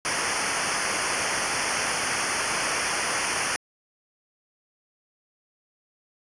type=noise with comb filter; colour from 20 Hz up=pink; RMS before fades=-26 dBFS; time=0.05-3.56 s; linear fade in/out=0 ms; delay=0.26 ms; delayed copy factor=-1; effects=resampled to 24000 Hz